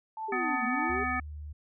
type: tone with tremolo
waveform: sine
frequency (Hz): 880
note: A5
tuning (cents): 0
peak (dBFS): -32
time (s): 0.17-0.99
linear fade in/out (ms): 2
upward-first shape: triangle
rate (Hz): 3.4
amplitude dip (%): 90
type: linear two-way sweep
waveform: sine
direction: down then up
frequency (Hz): 415.3 to 220 to 415.3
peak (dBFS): -33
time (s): 0.28-1.04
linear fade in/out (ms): 10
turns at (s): 0.65
type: harmonic tone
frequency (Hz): 250.9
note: B3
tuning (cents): +28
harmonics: 1 / 3 / 5 / 7 / 9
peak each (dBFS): -36 / -35 / -33 / -34 / -35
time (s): 0.32-1.2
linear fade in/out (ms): 5
type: tone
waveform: sine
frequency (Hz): 74.7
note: D2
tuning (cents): +30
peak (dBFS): -38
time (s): 0.89-1.53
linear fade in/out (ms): 10
effects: none